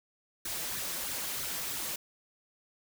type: noise with flanger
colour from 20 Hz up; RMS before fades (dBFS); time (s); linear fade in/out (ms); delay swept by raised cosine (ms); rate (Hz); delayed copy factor
white; -36; 0.45-1.96; 5; 0.48 to 6.18; 3.1; +0.65
effects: none